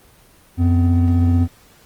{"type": "tone pair together", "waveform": "triangle", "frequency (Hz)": [89.5, 252.6], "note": ["F2", "B3"], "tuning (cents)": [43, 39], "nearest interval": "octave + tritone", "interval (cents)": 1796, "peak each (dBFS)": [-11, -16], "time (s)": [0.57, 1.48], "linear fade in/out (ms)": 50, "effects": ["pink hiss -50 dBFS RMS until 1.85 s", "Opus 24 kbps"]}